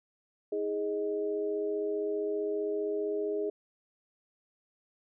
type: tone cluster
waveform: sine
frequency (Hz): 319 / 414.3 / 624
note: D#4 / G#4 / D#5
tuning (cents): +43 / -4 / +5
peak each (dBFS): -38 / -30 / -39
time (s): 0.52-3.5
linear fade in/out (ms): 5
effects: none